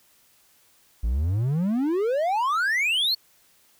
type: exponential sweep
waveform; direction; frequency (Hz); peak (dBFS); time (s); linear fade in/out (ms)
triangle; up; 52 to 4451; -19; 1.03-3.15; 10
effects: white hiss -60 dBFS RMS until 3.79 s